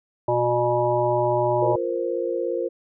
harmonic tone, 121 Hz, B2, 35 cents flat, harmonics 1 / 3 / 5 / 7 / 8, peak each -28 / -24 / -22 / -26 / -27 dBFS, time 0.28-1.76 s, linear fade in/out 5 ms
sine chord, F suspended fourth, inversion none, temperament equal, 349.2 / 466.2 / 523.3 Hz, F4 / Bb4 / C5, 0 / 0 / 0 cents, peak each -27 dBFS, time 1.61-2.69 s, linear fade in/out 20 ms
effects none

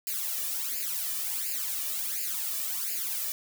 blue noise with flanger, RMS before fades -32 dBFS, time 0.07-3.32 s, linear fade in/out 0 ms, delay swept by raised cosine 0.42 to 1.72 ms, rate 1.4 Hz, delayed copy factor +0.9, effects none

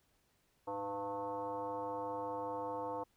sine tone with frequency modulation, 698.5 Hz, F5, in tune, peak -37 dBFS, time 0.67-3.04 s, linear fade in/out 10 ms, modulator 196 Hz, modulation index 1.8, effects pink hiss -75 dBFS RMS until 3.16 s

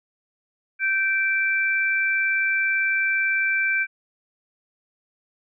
sine tone pair together, 1557 / 2339 Hz, G6 / D7, -12 / -8 cents, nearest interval perfect fifth, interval 704 cents, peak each -22 / -22 dBFS, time 0.79-3.87 s, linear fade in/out 50 ms, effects none

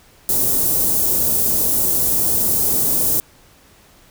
white band-stop noise, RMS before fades -17 dBFS, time 0.29-3.2 s, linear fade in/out 0 ms, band 470 to 9900 Hz, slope 12 dB/octave, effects pink hiss -50 dBFS RMS until 4.1 s

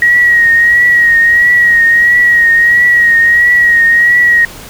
sine tone with vibrato, 1895 Hz, A#6, 28 cents sharp, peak -4 dBFS, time 0.02-4.45 s, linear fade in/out 2 ms, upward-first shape triangle, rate 1.5 Hz, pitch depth 48 cents each way, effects pink hiss -30 dBFS RMS until 4.69 s

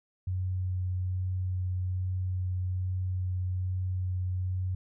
sine tone with vibrato, 92 Hz, F#2, 9 cents flat, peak -28 dBFS, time 0.27-4.75 s, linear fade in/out 5 ms, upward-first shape sine, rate 1.2 Hz, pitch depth 9 cents each way, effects none

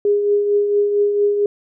sine tone with tremolo, 410 Hz, G#4, 22 cents flat, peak -11 dBFS, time 0.05-1.46 s, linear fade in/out 2 ms, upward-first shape triangle, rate 4.4 Hz, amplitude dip 50%, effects none

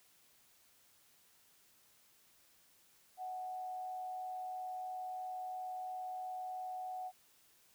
sine tone with frequency modulation, 740 Hz, F#5, in tune, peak -40 dBFS, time 3.17-7.12 s, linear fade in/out 50 ms, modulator 103 Hz, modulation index 0.28, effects white hiss -68 dBFS RMS until 7.74 s

